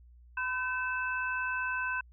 sine tone cluster, 1008 / 1532 / 2625 Hz, B5 / G6 / E7, +35 / -40 / -8 cents, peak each -36 / -32 / -38 dBFS, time 0.37-2.01 s, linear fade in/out 5 ms, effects added 60 Hz sine -53 dBFS peak until 2.12 s

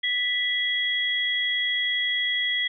sine tone pair together, 1971 / 3315 Hz, B6 / G#7, -4 / -4 cents, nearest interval major sixth, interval 900 cents, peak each -25 dBFS, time 0.03-2.68 s, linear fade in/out 10 ms, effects none

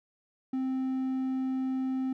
triangle tone, 261.6 Hz, C4, in tune, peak -26 dBFS, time 0.53-2.13 s, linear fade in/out 5 ms, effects none

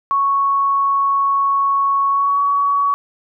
sine tone with pitch glide, 1108 to 1127.4 Hz, C#6 to C#6, -1 to +29 cents, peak -13 dBFS, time 0.11-2.94 s, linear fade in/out 0 ms, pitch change +30 cents, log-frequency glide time 2.1-2.37 s, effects none

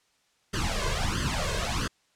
pink noise with flanger, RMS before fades -28 dBFS, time 0.53-1.88 s, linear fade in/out 10 ms, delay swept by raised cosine 0.63 to 1.93 ms, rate 1.5 Hz, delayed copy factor +1, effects white hiss -68 dBFS RMS until 2.15 s + low-pass 7000 Hz 12 dB/octave

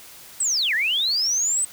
sine linear two-way sweep, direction down then up, 8270 to 1661.2 to 8270 Hz, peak -19 dBFS, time 0.4-1.65 s, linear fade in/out 5 ms, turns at 0.74 s, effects white hiss -44 dBFS RMS until 1.72 s

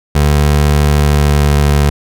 25% pulse tone with pitch glide, 73.5 to 72.4 Hz, D2 to D2, +2 to -24 cents, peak -4 dBFS, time 0.15-1.9 s, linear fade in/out 5 ms, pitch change -26 cents, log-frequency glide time 0.94-1.65 s, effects none

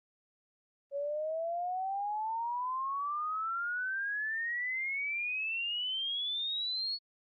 sine exponential sweep, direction up, 554.4 to 4411 Hz, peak -32 dBFS, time 0.91-6.99 s, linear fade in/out 50 ms, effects Opus 32 kbps

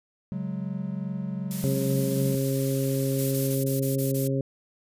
triangle chord, C# suspended fourth, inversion none, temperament equal, 138.59 / 185 / 207.7 Hz, C#3 / F#3 / G#3, 0 / 0 / 0 cents, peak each -33 / -29 / -33 dBFS, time 0.32-2.35 s, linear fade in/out 0 ms
blue noise, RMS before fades -36 dBFS, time 1.51-3.55 s, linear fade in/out 0 ms
harmonic tone, 135.2 Hz, C#3, 43 cents flat, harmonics 1 / 2 / 3 / 4, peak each -26 / -29 / -31 / -32 dBFS, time 1.64-4.41 s, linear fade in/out 0 ms
violet noise bursts, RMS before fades -31 dBFS, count 7, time 3.18-4.28 s, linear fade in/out 10 ms, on 140 ms, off 20 ms
effects resampled to 32000 Hz

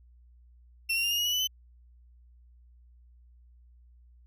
35% pulse tone with pitch steps, 2709 / 2753 / 2798 / 2844 / 2890 / 2937 / 2985 / 3034 Hz, E7 / F7 / F7 / F7 / F#7 / F#7 / F#7 / F#7, +47 / -25 / +3 / +31 / -41 / -13 / +15 / +43 cents, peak -24 dBFS, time 0.89-1.474 s, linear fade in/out 10 ms, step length 73 ms, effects added 60 Hz sine -54 dBFS peak until 4.26 s

